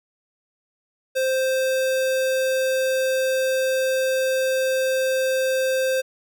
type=tone; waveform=square; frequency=523.3 Hz; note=C5; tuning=in tune; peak=-20 dBFS; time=1.15-6.02 s; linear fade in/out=20 ms; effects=none